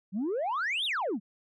sine exponential two-way sweep, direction up then down, 176.7 to 3865 to 176.7 Hz, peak -26 dBFS, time 0.12-1.2 s, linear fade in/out 50 ms, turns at 0.85 s, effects tanh soft clip ceiling -26 dBFS

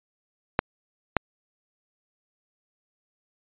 clicks, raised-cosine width 0.5 ms, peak -4 dBFS, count 2, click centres 0.591 / 1.167 s, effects resampled to 8000 Hz

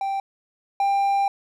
triangle tone pair in turn, 784 / 794 Hz, G5 / G5, 0 / +22 cents, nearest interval unison, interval 22 cents, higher second, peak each -21 / -16 dBFS, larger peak second, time 0.01-0.2 / 0.8-1.28 s, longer second, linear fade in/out 2 ms, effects none

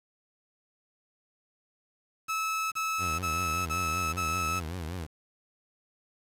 30% pulse tone bursts, 1300 Hz, E6, 24 cents flat, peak -26 dBFS, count 5, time 2.28-4.604 s, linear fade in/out 20 ms, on 440 ms, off 31 ms
sawtooth tone with vibrato, 85 Hz, F2, 46 cents flat, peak -30 dBFS, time 2.98-5.08 s, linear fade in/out 50 ms, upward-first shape triangle, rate 5.2 Hz, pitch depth 200 cents each way
effects resampled to 32000 Hz + 8-bit

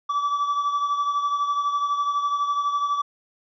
triangle beating tone pair, 1152 / 1164 Hz, D6 / D6, -34 / -16 cents, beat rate 12 Hz, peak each -20 / -28 dBFS, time 0.09-3.02 s, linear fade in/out 10 ms, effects resampled to 16000 Hz

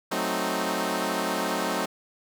10% pulse chord, F# diminished seventh, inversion none, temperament equal, 185 / 220 / 261.6 / 311.1 Hz, F#3 / A3 / C4 / Eb4, 0 / 0 / 0 / 0 cents, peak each -23 dBFS, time 0.11-1.86 s, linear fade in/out 10 ms, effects none

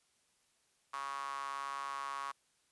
sawtooth tone with high-pass filter, 138.59 Hz, C#3, in tune, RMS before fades -41 dBFS, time 0.93-2.32 s, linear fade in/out 10 ms, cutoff 1100 Hz, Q 7.3, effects white hiss -74 dBFS RMS until 2.71 s + resampled to 24000 Hz

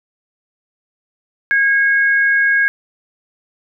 sine tone pair together, 1637 / 2185 Hz, G#6 / C#7, -25 / -26 cents, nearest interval perfect fourth, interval 499 cents, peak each -11 / -21 dBFS, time 1.51-2.68 s, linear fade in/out 0 ms, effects none

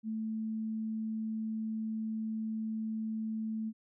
sine tone, 220 Hz, A3, in tune, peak -33 dBFS, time 0.03-3.73 s, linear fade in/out 50 ms, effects none

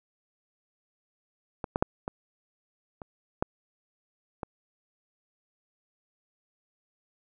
clicks, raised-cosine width 1 ms, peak -18 / -12 / -7 / -18 / -26 / -11 / -19 dBFS, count 7, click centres 1.642 / 1.759 / 1.825 / 2.079 / 3.018 / 3.425 / 4.432 s, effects none

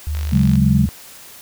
sine tone with pitch glide, 75.2 to 77.36 Hz, D2 to D#2, +42 to -9 cents, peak -19 dBFS, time 0.07-0.89 s, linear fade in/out 0 ms, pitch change +49 cents, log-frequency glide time 0.59-0.74 s
click train, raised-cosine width 0.2 ms, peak -16 dBFS, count 21, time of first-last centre 0.15-0.556 s, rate 49.3 Hz
sine chord, C# suspended fourth, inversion none, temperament equal, 138.59 / 185 / 207.7 Hz, C#3 / F#3 / G#3, 0 / 0 / 0 cents, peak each -15 / -17 / -16 dBFS, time 0.32-0.86 s, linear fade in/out 10 ms
effects white hiss -40 dBFS RMS until 1.41 s

